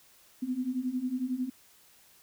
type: beating tone pair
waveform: sine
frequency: 246.9 / 257.9 Hz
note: B3 / C4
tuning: 0 / -25 cents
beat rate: 11 Hz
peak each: -34 / -31 dBFS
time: 0.42-1.5 s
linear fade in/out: 10 ms
effects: white hiss -60 dBFS RMS until 2.22 s